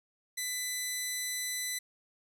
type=tone; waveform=10% pulse; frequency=2000 Hz; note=B6; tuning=21 cents sharp; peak=-24 dBFS; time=0.37-1.79 s; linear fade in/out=10 ms; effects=none

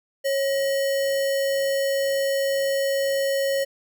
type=tone with sample-and-hold; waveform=sine; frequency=549 Hz; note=C#5; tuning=17 cents flat; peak=-20 dBFS; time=0.24-3.65 s; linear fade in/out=20 ms; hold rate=2450 Hz; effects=none

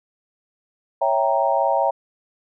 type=chord; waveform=sine; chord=C# diminished seventh; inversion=none; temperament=equal; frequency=554.4 / 659.3 / 784 / 932.3 Hz; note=C#5 / E5 / G5 / Bb5; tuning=0 / 0 / 0 / 0 cents; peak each=-22 dBFS; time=1.01-1.91 s; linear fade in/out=10 ms; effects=none

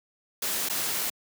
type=noise with dropouts; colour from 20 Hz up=white; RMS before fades=-29 dBFS; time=0.42-1.1 s; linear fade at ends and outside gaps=5 ms; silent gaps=0.688-0.697 s; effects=high-pass 150 Hz 12 dB/octave

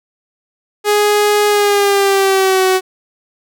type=tone with pitch glide; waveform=sawtooth; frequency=415.8 to 374.7 Hz; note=G#4 to F#4; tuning=+2 to +22 cents; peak=-6 dBFS; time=0.84-2.81 s; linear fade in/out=50 ms; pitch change=-180 cents; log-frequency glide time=1.48-2.66 s; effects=none

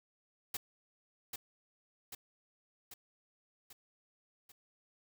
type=noise with echo; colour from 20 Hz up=white; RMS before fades=-38 dBFS; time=0.54-0.57 s; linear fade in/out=5 ms; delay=790 ms; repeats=5; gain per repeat=-4 dB; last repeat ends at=4.52 s; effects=none

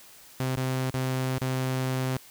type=tone with dropouts; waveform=sawtooth; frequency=130 Hz; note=C3; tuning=11 cents flat; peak=-22 dBFS; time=0.4-2.17 s; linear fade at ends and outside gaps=2 ms; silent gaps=0.558-0.572 / 0.904-0.941 / 1.382-1.414 s; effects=white hiss -51 dBFS RMS until 2.3 s

